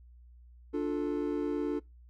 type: chord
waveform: triangle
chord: D minor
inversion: none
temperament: just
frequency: 293.7 / 352.4 / 440.5 Hz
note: D4 / F4 / A4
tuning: 0 / +16 / +2 cents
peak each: -30 / -33 / -33 dBFS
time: 0.73-1.8 s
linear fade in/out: 20 ms
effects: noise-tail reverb RT60 0.2 s tail -23 dB re dry + added 60 Hz sine -52 dBFS peak until 2.09 s